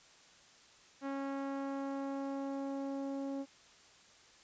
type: tone with low-pass filter sweep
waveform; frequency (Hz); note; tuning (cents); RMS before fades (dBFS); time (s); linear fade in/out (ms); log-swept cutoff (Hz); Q
sawtooth; 274.7; C#4; -16; -39; 1.01-3.46; 50; 1600 to 570; 0.98
effects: white hiss -61 dBFS RMS until 4.43 s + resampled to 16000 Hz